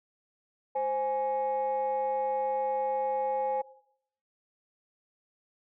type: tone pair together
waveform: sine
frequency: 524.8 / 833 Hz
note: C5 / G#5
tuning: +5 / +5 cents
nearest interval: minor sixth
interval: 800 cents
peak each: -29 / -28 dBFS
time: 0.75-3.62 s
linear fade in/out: 10 ms
effects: noise-tail reverb RT60 0.7 s tail -20 dB re dry + tanh soft clip ceiling -22 dBFS